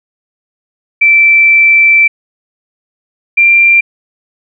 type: tone pair in turn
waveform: sine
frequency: 2333 / 2372 Hz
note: D7 / D7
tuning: -12 / +17 cents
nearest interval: unison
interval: 29 cents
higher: second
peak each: -3 dBFS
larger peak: neither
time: 1.01-2.08 / 3.37-3.81 s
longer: first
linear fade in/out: 10 ms
effects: none